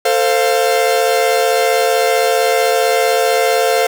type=chord; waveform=45% pulse; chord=F major; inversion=first; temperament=equal with one note detuned; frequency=447.7 / 523.3 / 698.5 Hz; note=A4 / C5 / F5; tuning=+30 / 0 / 0 cents; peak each=-16 dBFS; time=0.05-3.87 s; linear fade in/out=5 ms; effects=none